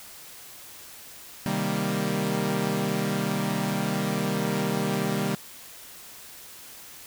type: chord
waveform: sawtooth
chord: C minor seventh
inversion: none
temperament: equal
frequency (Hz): 130.81 / 155.56 / 196 / 233.1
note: C3 / Eb3 / G3 / Bb3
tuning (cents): 0 / 0 / 0 / 0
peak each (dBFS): -30 / -27 / -24 / -27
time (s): 1.46-5.35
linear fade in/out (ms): 0
effects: white hiss -45 dBFS RMS until 7.06 s

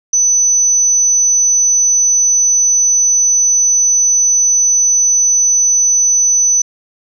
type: tone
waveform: sine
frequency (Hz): 6000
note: F#8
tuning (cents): +23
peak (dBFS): -8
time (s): 0.13-6.62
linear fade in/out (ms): 5
effects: none

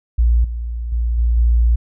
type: tone with level steps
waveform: sine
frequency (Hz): 58.27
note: A#1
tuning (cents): 0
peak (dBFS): -10 / -21 / -15 / -12 / -10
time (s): 0.18-1.76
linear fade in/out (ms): 10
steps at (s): 0.44 / 0.92 / 1.18 / 1.37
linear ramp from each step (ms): 5
effects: none

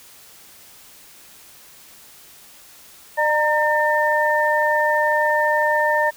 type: tone cluster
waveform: sine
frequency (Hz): 603 / 925 / 1803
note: D5 / A#5 / A6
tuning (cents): +46 / -14 / +42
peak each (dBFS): -20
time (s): 3.17-6.11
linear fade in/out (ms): 20
effects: white hiss -46 dBFS RMS until 6.16 s

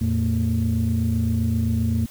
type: tone cluster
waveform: sine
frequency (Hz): 84.1 / 111.8 / 226.6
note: E2 / A2 / A#3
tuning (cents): +35 / +28 / -49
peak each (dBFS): -22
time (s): 0.01-2.06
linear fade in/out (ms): 5
effects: tanh soft clip ceiling -13 dBFS + white hiss -46 dBFS RMS until 2.1 s

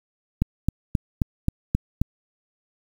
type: click train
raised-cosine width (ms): 5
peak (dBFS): -7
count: 7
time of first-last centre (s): 0.42-2.016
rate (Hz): 3.76
effects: 7-bit

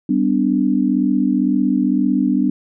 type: chord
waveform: sine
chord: G major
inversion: none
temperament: equal with one note detuned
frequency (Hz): 196 / 251.7 / 293.7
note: G3 / B3 / D4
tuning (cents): 0 / +33 / 0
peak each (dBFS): -19 / -17 / -18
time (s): 0.09-2.5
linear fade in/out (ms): 5
effects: none

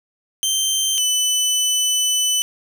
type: tone pair in turn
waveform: 20% pulse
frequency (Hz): 3125 / 3000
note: G7 / F#7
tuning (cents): -6 / +23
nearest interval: minor second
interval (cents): 71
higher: first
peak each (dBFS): -12 / -11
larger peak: second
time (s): 0.43-0.98 / 0.98-2.42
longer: second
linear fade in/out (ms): 0
effects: none

